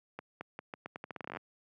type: accelerating click train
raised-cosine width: 0.5 ms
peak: -25 dBFS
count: 18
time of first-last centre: 0.19-1.37 s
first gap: 220 ms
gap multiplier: 0.82
effects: high-pass 150 Hz 12 dB/octave